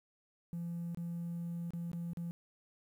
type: tone with dropouts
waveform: triangle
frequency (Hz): 170.6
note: F3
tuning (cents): -40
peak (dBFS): -34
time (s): 0.53-2.31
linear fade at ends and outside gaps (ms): 0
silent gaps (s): 0.947-0.973 / 1.706-1.735 / 1.916-1.932 / 2.133-2.172
effects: tanh soft clip ceiling -33 dBFS + 11-bit